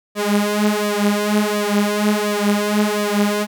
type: tone with flanger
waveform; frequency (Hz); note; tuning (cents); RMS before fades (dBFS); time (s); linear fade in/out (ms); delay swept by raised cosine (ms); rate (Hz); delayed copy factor
sawtooth; 207.7; G#3; 0; -18; 0.15-3.47; 50; 1.7 to 6.8; 1.4; +0.9
effects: none